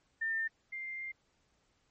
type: tone pair in turn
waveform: sine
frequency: 1802 / 2101 Hz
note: A6 / C7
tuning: +41 / +7 cents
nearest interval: minor third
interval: 266 cents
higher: second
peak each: -31 / -38 dBFS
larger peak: first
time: 0.21-0.48 / 0.72-1.12 s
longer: second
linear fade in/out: 10 ms
effects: pink hiss -74 dBFS RMS until 1.9 s + MP3 32 kbps